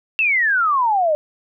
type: exponential sweep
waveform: sine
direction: down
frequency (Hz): 2724 to 587.3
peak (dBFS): -14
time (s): 0.19-1.15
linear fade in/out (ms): 0
effects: none